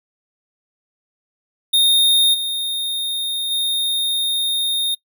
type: tone with level steps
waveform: square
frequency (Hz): 3684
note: A#7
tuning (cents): -21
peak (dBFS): -12 / -21 / -18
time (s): 1.73-4.95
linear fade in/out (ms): 10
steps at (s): 2.33 / 3.5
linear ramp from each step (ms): 20
effects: noise-tail reverb RT60 0.1 s tail -22 dB re dry